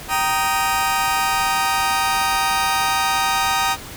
sawtooth chord, Eb major, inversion first, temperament just, 777.8 / 933.4 / 1244.5 Hz, G5 / Bb5 / Eb6, -14 / +2 / 0 cents, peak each -18 dBFS, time 0.08-3.77 s, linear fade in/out 50 ms, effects pink hiss -35 dBFS RMS until 3.96 s

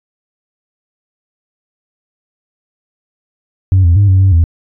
sine tone with pitch steps, 94.4 / 85.2 / 101 / 94.5 / 95.9 / 83.2 Hz, F#2 / F2 / G#2 / F#2 / G2 / E2, +35 / -42 / -48 / +37 / -37 / +17 cents, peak -3 dBFS, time 3.72-4.44 s, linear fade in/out 0 ms, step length 120 ms, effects tanh soft clip ceiling -3 dBFS

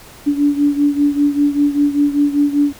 sine beating tone pair, 287.4 / 292.5 Hz, D4 / D4, -37 / -7 cents, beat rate 5.1 Hz, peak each -13 / -17 dBFS, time 0.26-2.73 s, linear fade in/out 20 ms, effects pink hiss -40 dBFS RMS until 2.79 s

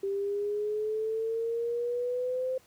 sine exponential sweep, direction up, 392 to 520 Hz, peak -28 dBFS, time 0.03-2.58 s, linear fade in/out 5 ms, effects pink hiss -61 dBFS RMS until 2.66 s + high-pass 60 Hz 12 dB/octave

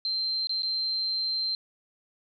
sine tone with dropouts, 4134 Hz, C8, 22 cents flat, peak -26 dBFS, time 0.05-1.55 s, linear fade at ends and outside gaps 1 ms, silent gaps 0.471-0.494 / 0.622-0.631 s, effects none

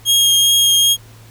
sawtooth tone with vibrato, 3251 Hz, G#7, 38 cents flat, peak -7 dBFS, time 0.05-0.97 s, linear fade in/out 50 ms, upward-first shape triangle, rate 2.5 Hz, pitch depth 10 cents each way, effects added 111 Hz sine -40 dBFS peak until 1.3 s + pink hiss -46 dBFS RMS until 1.3 s

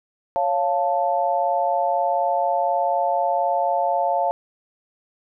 sine chord, Db augmented, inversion none, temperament equal, 554.4 / 698.5 / 880 Hz, Db5 / F5 / A5, 0 / 0 / 0 cents, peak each -24 / -21 / -23 dBFS, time 0.36-4.31 s, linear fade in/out 0 ms, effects none

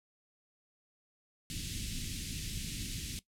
pink band-stop noise, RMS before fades -39 dBFS, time 1.5-3.19 s, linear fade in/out 0 ms, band 260 to 2600 Hz, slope 24 dB/octave, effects noise-tail reverb RT60 0.1 s tail -17 dB re dry + low-pass 11000 Hz 12 dB/octave

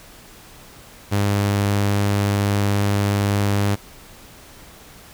sawtooth tone, 101.2 Hz, G#2, 44 cents flat, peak -13 dBFS, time 1.11-3.76 s, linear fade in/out 20 ms, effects pink hiss -44 dBFS RMS until 5.13 s

